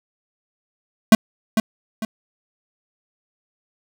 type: tone with echo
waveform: square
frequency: 220 Hz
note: A3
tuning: in tune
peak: -6 dBFS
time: 1.12-1.15 s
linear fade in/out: 2 ms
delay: 450 ms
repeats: 2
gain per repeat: -9 dB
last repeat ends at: 2.05 s
effects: none